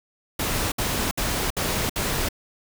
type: noise bursts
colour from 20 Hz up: pink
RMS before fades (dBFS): -25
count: 5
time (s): 0.39-2.288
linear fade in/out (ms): 5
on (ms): 330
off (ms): 62
effects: none